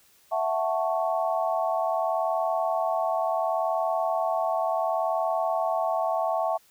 sine chord, F# minor seventh, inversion third, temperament equal, 659.3 / 740 / 880 / 1108.7 Hz, E5 / F#5 / A5 / C#6, 0 / 0 / 0 / 0 cents, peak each -26 / -29 / -31 / -32 dBFS, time 0.31-6.58 s, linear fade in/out 20 ms, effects white hiss -60 dBFS RMS until 6.7 s

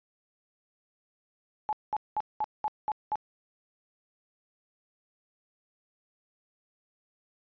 sine tone bursts, 853 Hz, G#5, 46 cents sharp, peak -26 dBFS, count 7, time 1.69-3.156 s, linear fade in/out 0 ms, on 38 ms, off 200 ms, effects resampled to 11025 Hz

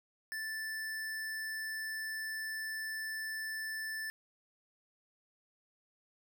square tone, 1760 Hz, A6, in tune, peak -38 dBFS, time 0.32-4.1 s, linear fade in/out 0 ms, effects 13-bit

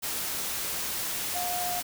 sine tone in noise, 714 Hz, F5, 38 cents sharp, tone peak -31 dBFS, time 1.34-1.81 s, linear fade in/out 20 ms, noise white, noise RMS -32 dBFS, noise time 0.02-1.83 s, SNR -2 dB, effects none

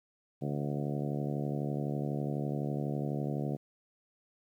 harmonic tone with a mistuned harmonic, 72 Hz, D2, 34 cents flat, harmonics 2 / 3 / 4 / 5 / 6 / 7 / 8 / 9 / 10, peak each -34 / -38 / -40 / -42 / -44 / -45 / -46 / -47 / -48 dBFS, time 0.41-3.57 s, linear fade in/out 20 ms, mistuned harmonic 10, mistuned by +16 cents, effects 11-bit

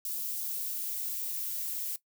violet noise with high-pass filter sweep, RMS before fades -35 dBFS, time 0.05-1.96 s, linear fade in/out 2 ms, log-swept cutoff 3300 to 1300 Hz, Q 0.8, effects noise-tail reverb RT60 0.1 s tail -17 dB re dry

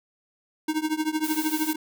square tone with tremolo, 311.1 Hz, D#4, in tune, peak -21 dBFS, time 0.68-1.76 s, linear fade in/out 5 ms, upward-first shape triangle, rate 13 Hz, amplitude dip 95%
blue noise, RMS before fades -33 dBFS, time 1.24-1.73 s, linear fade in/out 0 ms
effects none

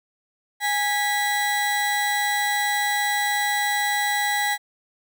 35% pulse tone pair together, 824.5 / 1961 Hz, G#5 / B6, -13 / -13 cents, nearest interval octave + minor third, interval 1500 cents, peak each -22 dBFS, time 0.6-4.58 s, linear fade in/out 50 ms, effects none

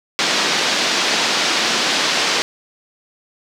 white band-pass noise, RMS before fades -18 dBFS, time 0.19-2.42 s, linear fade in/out 0 ms, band 180 to 5400 Hz, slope 24 dB/octave, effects none

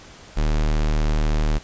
square tone, 38.08 Hz, D#1, 36 cents flat, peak -18 dBFS, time 0.36-1.59 s, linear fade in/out 20 ms, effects pink hiss -44 dBFS RMS until 1.63 s + resampled to 16000 Hz

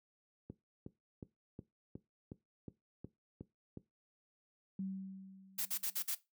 click train, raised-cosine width 3 ms, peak -32 dBFS, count 10, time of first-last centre 0.5-3.773 s, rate 2.75 Hz
sine tone with exponential decay, 191.6 Hz, G3, 39 cents flat, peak -36 dBFS, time 4.79-6.04 s, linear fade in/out 2 ms, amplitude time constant 270 ms
blue noise bursts, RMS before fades -37 dBFS, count 5, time 5.58-6.151 s, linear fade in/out 10 ms, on 75 ms, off 49 ms
effects noise-tail reverb RT60 0.2 s tail -17 dB re dry + high-pass 100 Hz 12 dB/octave

